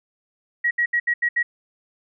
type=tone bursts at uneven times; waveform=sine; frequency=1908 Hz; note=A#6; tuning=40 cents sharp; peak=-17 dBFS; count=6; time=0.64-0.71 / 0.78-0.86 / 0.93-1 / 1.07-1.14 / 1.22-1.29 / 1.36-1.43 s; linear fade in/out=10 ms; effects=none